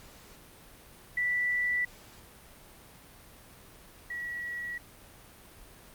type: tone pair in turn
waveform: sine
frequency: 1967 / 1928.7 Hz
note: B6 / B6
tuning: -7 / -42 cents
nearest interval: unison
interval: 35 cents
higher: first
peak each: -26 / -34 dBFS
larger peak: first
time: 1.17-1.85 / 4.1-4.78 s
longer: neither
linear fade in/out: 5 ms
effects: pink hiss -53 dBFS RMS until 5.94 s + Opus 48 kbps